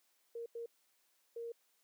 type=tone bursts at uneven times; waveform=sine; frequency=466.2 Hz; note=A#4; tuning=in tune; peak=-40 dBFS; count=3; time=0.35-0.46 / 0.55-0.66 / 1.36-1.52 s; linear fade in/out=5 ms; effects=white hiss -75 dBFS RMS until 1.83 s + high-pass 300 Hz 12 dB/octave